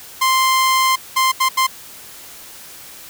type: tone bursts at uneven times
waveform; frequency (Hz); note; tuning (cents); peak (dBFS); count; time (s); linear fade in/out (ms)
sawtooth; 1046.5; C6; 0; -9; 4; 0.21-0.96 / 1.16-1.32 / 1.4-1.49 / 1.57-1.67; 10
effects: white hiss -38 dBFS RMS until 3.09 s